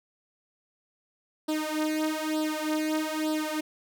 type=tone with flanger; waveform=sawtooth; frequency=309.7 Hz; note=D#4; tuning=8 cents flat; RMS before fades=-29 dBFS; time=1.48-3.61 s; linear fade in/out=10 ms; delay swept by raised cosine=0.22 to 3.72 ms; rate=1.1 Hz; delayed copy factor=+0.85; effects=none